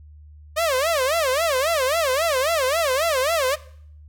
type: tone with vibrato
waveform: sawtooth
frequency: 587.3 Hz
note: D5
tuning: in tune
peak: -15 dBFS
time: 0.56-3.56 s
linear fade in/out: 20 ms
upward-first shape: sine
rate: 3.7 Hz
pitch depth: 250 cents each way
effects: noise-tail reverb RT60 0.6 s tail -19 dB re dry + added 75 Hz sine -42 dBFS peak until 4.08 s